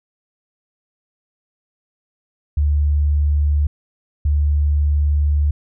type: tone pair in turn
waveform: sine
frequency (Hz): 73.42 / 73.42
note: D2 / D2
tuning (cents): 0 / 0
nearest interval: unison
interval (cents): 0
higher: neither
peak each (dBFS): -13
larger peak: neither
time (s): 2.57-3.67 / 4.25-5.51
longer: second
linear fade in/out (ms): 5
effects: none